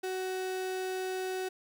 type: tone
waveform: 35% pulse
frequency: 373.8 Hz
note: F#4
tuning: 18 cents sharp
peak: -31 dBFS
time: 0.03-1.49 s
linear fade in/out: 10 ms
effects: none